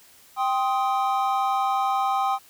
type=chord; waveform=triangle; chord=C minor; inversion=second; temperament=just; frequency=784.9 / 1046.5 / 1255.8 Hz; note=G5 / C6 / Eb6; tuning=+2 / 0 / +16 cents; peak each=-21 / -26 / -25 dBFS; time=0.36-2.39 s; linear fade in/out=50 ms; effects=white hiss -53 dBFS RMS until 2.49 s